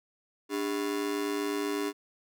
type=ring-modulated tone; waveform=45% pulse; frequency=349.2 Hz; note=F4; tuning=in tune; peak=-26 dBFS; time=0.49-1.93 s; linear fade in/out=50 ms; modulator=54.1 Hz; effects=none